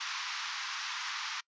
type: band-pass noise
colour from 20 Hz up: pink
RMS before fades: -38 dBFS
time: 0-1.41 s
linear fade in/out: 10 ms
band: 960 to 6200 Hz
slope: 48 dB/octave
effects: noise-tail reverb RT60 0.1 s tail -25 dB re dry + resampled to 16000 Hz